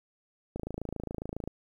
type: click train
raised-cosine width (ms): 2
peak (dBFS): -22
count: 26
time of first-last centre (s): 0.56-1.476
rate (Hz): 27.3
effects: 10-bit